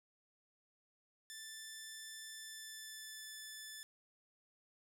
10% pulse tone with pitch glide, 1763 to 1746.8 Hz, A6 to A6, +3 to -13 cents, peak -39 dBFS, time 1.3-3.83 s, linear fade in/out 0 ms, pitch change -16 cents, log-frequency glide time 2.32-3.34 s, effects none

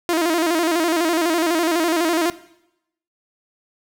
sawtooth tone with vibrato, 332.6 Hz, E4, 16 cents sharp, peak -13 dBFS, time 0.09-2.3 s, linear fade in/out 0 ms, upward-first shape square, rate 12 Hz, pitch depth 79 cents each way, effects noise-tail reverb RT60 0.8 s tail -17 dB re dry

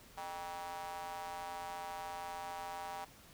square tone with high-pass filter, 87.31 Hz, F2, in tune, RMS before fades -44 dBFS, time 0.17-3.05 s, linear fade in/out 10 ms, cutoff 820 Hz, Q 4.5, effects pink hiss -59 dBFS RMS until 3.33 s

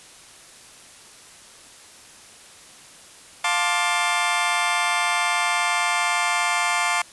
20% pulse chord, D minor seventh, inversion first, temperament just, 704.8 / 881 / 1057.2 / 1174.7 Hz, F5 / A5 / C6 / D6, +16 / +2 / +18 / 0 cents, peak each -21 dBFS, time 3.44-7.02 s, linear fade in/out 5 ms, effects white hiss -46 dBFS RMS until 7.12 s + resampled to 24000 Hz

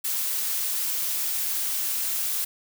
blue noise, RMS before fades -27 dBFS, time 0.04-2.45 s, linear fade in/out 10 ms, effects none

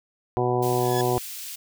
harmonic tone, 123.47 Hz, B2, in tune, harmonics 1 / 2 / 3 / 4 / 5 / 6 / 7 / 8, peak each -27 / -33 / -24 / -30 / -34 / -27 / -35 / -32 dBFS, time 0.37-1.18 s, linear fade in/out 0 ms
white high-pass noise, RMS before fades -36 dBFS, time 0.62-1.56 s, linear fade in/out 10 ms, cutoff 2700 Hz, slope 12 dB/octave
15% pulse tone with exponential growth, 1700 Hz, G#6, 40 cents sharp, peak -22 dBFS, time 0.66-1.01 s, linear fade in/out 1 ms, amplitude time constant 74 ms
effects none

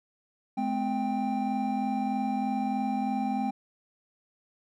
triangle tone cluster, 212.9 / 256.1 / 790 Hz, G#3 / C4 / G5, +43 / -37 / +13 cents, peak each -29 dBFS, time 0.57-3.51 s, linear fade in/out 10 ms, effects none

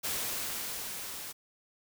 white noise with level ramp, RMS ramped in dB -33 to -42 dBFS, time 0.03-1.33 s, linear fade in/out 20 ms, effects none

